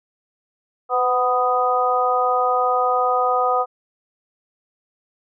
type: harmonic tone with a mistuned harmonic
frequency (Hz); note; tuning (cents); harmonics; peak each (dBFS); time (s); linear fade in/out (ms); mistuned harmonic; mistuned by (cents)
248.6; B3; +12; 2 / 3 / 4 / 5; -22 / -20 / -27 / -20; 0.89-3.66; 50; 2; +20
effects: none